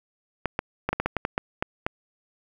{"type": "clicks", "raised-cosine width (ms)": 0.5, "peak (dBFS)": -9, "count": 11, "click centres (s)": [0.457, 0.591, 0.89, 0.93, 1, 1.06, 1.167, 1.251, 1.379, 1.625, 1.865], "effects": ["8-bit"]}